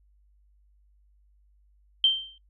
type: tone with exponential decay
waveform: sine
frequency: 3133 Hz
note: G7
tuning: 2 cents flat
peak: -14 dBFS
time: 2.04-2.38 s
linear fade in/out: 2 ms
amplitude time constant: 72 ms
effects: noise-tail reverb RT60 0.1 s tail -22 dB re dry + added 50 Hz sine -59 dBFS peak until 2.49 s